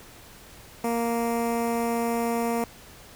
15% pulse tone with notch filter, 233.1 Hz, A#3, in tune, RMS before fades -26 dBFS, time 0.84-2.64 s, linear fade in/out 2 ms, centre 3800 Hz, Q 0.67, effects pink hiss -48 dBFS RMS until 3.15 s

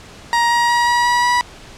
30% pulse tone with pitch steps, 942 / 948.6 / 955.1 / 961.8 / 968.5 / 975.2 Hz, A#5 / A#5 / A#5 / B5 / B5 / B5, +18 / +30 / +42 / -46 / -34 / -22 cents, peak -10 dBFS, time 0.33-1.41 s, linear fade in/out 0 ms, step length 180 ms, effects pink hiss -39 dBFS RMS until 1.77 s + low-pass 7000 Hz 12 dB/octave

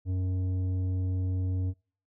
sine tone with tanh clipping, 92.5 Hz, F#2, in tune, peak -28 dBFS, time 0.05-1.74 s, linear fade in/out 50 ms, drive 9 dB, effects noise-tail reverb RT60 0.4 s tail -25 dB re dry

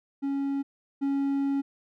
triangle tone pair in turn, 277.2 / 277.2 Hz, C#4 / C#4, 0 / 0 cents, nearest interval unison, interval 0 cents, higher neither, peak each -24 / -22 dBFS, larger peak second, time 0.22-0.63 / 1.01-1.62 s, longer second, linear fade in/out 20 ms, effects none

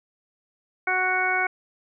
harmonic tone, 370 Hz, F#4, in tune, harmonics 1 / 2 / 3 / 4 / 5 / 6, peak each -33 / -27 / -32 / -25 / -36 / -25 dBFS, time 0.87-1.47 s, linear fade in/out 5 ms, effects none

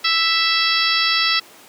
harmonic tone, 660 Hz, E5, 2 cents sharp, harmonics 2 / 3 / 4 / 5 / 6 / 7 / 8, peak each -23 / -23 / -23 / -23 / -23 / -23 / -23 dBFS, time 0.04-1.4 s, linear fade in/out 10 ms, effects pink hiss -44 dBFS RMS until 1.68 s + high-pass 300 Hz 12 dB/octave

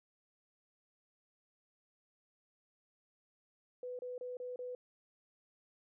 sine tone bursts, 497.5 Hz, B4, 13 cents sharp, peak -40 dBFS, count 5, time 3.83-4.75 s, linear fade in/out 2 ms, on 160 ms, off 30 ms, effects none

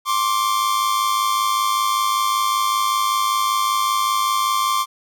45% pulse tone pair together, 1059.8 / 1165 Hz, C6 / D6, +22 / -14 cents, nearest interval major second, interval 164 cents, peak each -20 dBFS, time 0.05-4.86 s, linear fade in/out 50 ms, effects none

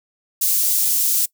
white high-pass noise, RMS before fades -18 dBFS, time 0.41-1.26 s, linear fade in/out 10 ms, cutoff 6700 Hz, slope 12 dB/octave, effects noise-tail reverb RT60 0.1 s tail -22 dB re dry

